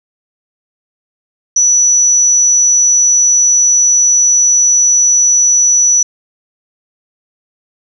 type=tone; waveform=sine; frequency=5920 Hz; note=F#8; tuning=in tune; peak=-6 dBFS; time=1.56-6.03 s; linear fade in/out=5 ms; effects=8-bit